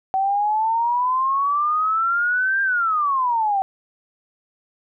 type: exponential two-way sweep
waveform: sine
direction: up then down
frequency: 760 to 1602 to 760 Hz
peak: -17 dBFS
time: 0.14-3.62 s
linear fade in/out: 0 ms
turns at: 2.62 s
effects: none